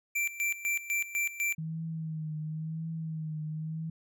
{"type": "tone with tremolo", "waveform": "square", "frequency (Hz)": 2349, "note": "D7", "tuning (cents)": 0, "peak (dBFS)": -28, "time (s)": [0.15, 1.55], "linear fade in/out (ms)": 10, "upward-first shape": "square", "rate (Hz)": 4, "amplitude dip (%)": 80}
{"type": "tone with vibrato", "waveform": "sine", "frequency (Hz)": 158.3, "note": "D#3", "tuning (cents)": 30, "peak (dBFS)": -33, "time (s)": [1.58, 3.9], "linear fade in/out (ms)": 5, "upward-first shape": "triangle", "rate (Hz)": 0.95, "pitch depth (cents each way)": 54}
{"effects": []}